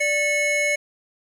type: tone pair together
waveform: square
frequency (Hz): 587.3 / 2194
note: D5 / C#7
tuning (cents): 0 / -18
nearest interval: octave + major seventh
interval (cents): 2282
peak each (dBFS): -25 / -21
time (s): 0-0.76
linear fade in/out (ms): 10
effects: low-pass 10000 Hz 12 dB/octave + 8-bit